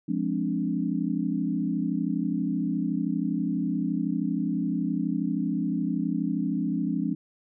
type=chord; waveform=sine; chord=D half-diminished seventh; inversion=first; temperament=equal; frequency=174.61 / 207.7 / 261.6 / 293.7 Hz; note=F3 / Ab3 / C4 / D4; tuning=0 / 0 / 0 / 0 cents; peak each=-30 dBFS; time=0.08-7.15 s; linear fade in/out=10 ms; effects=none